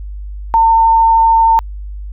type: tone with vibrato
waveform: sine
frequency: 905 Hz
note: A5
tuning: 48 cents sharp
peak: -6 dBFS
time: 0.54-1.59 s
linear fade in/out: 0 ms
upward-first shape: triangle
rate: 13 Hz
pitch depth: 8 cents each way
effects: added 50 Hz sine -23 dBFS peak until 2.12 s